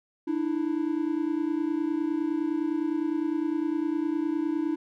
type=tone pair together; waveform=triangle; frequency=298.1 / 327.9 Hz; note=D4 / E4; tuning=+26 / -9 cents; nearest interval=major second; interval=165 cents; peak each=-26 dBFS; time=0.27-4.76 s; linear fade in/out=10 ms; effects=none